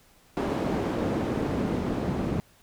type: noise with band-pass filter sweep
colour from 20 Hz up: pink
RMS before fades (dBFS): -28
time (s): 0.37-2.4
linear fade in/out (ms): 0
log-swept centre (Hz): 360 to 210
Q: 0.92
effects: pink hiss -59 dBFS RMS until 2.62 s